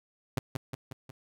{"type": "tone with echo", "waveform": "sawtooth", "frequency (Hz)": 130.81, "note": "C3", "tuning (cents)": 0, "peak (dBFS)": -22, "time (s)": [0.37, 0.39], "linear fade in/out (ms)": 5, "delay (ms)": 180, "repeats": 4, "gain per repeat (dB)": -4, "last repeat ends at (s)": 1.11, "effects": []}